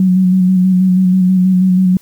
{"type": "tone with vibrato", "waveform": "sine", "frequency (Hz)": 185, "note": "F#3", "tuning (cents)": 0, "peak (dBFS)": -7, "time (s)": [0, 1.97], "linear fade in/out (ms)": 2, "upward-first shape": "square", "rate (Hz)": 6.2, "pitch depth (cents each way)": 24, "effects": ["white hiss -48 dBFS RMS until 2.01 s"]}